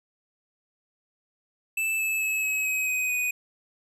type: tone with pitch steps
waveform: square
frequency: 2637 / 2611 / 2586 / 2560 / 2535 / 2511 / 2486 Hz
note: E7 / E7 / E7 / D#7 / D#7 / D#7 / D#7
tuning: 0 / -17 / -34 / +49 / +32 / +15 / -2 cents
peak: -25 dBFS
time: 1.77-3.31 s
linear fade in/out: 5 ms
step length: 220 ms
effects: none